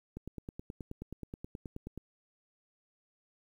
click train, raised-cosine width 3 ms, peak -28 dBFS, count 18, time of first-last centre 0.17-1.977 s, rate 9.41 Hz, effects 10-bit

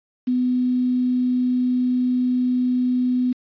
sine tone with quantisation, 250.4 Hz, B3, 24 cents sharp, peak -17 dBFS, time 0.27-3.33 s, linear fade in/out 10 ms, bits 7, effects resampled to 11025 Hz

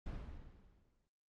brown noise with exponential decay, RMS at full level -40 dBFS, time 0.06-1.08 s, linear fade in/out 5 ms, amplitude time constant 220 ms, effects low-pass 4000 Hz 12 dB/octave + Opus 24 kbps

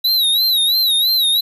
square tone with vibrato, 3903 Hz, B7, 21 cents flat, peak -13 dBFS, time 0.04-1.41 s, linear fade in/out 10 ms, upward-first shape sine, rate 3 Hz, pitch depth 110 cents each way, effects 8-bit

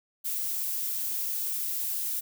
violet noise, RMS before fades -31 dBFS, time 0.24-2.21 s, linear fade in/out 20 ms, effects none

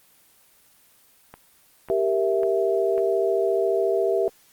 click train, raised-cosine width 0.5 ms, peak -24 dBFS, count 4, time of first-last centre 1.34-2.979 s, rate 1.83 Hz
sine chord, E diminished, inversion first, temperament equal, 392 / 466.2 / 659.3 Hz, G4 / Bb4 / E5, 0 / 0 / 0 cents, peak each -22 / -25 / -24 dBFS, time 1.9-4.28 s, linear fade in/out 0 ms
effects white hiss -57 dBFS RMS until 4.52 s + Opus 24 kbps

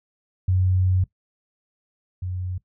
sine tone pair in turn, 92.5 / 91.33 Hz, F#2 / F#2, 0 / -22 cents, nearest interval unison, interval 22 cents, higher first, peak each -17 / -26 dBFS, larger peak first, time 0.48-1.04 / 2.22-2.58 s, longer first, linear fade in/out 5 ms, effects noise-tail reverb RT60 0.1 s tail -17 dB re dry

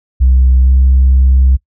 sine tone with pitch glide, 64.1 to 65.37 Hz, C2 to C2, -35 to -1 cents, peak -3 dBFS, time 0.2-1.57 s, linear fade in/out 20 ms, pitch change +34 cents, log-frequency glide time 0.62-0.71 s, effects noise-tail reverb RT60 0.1 s tail -24 dB re dry + tanh soft clip ceiling -2 dBFS

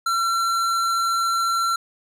triangle tone with hard clipping, 1357 Hz, E6, 50 cents sharp, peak -21 dBFS, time 0.06-1.76 s, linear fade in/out 5 ms, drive 18 dB, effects none

